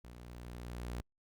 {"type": "tone with level ramp", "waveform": "sawtooth", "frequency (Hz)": 59.9, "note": "A#1", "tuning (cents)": 48, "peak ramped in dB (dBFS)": [-46, -34], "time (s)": [0.04, 1.01], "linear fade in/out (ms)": 5, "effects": ["Opus 48 kbps"]}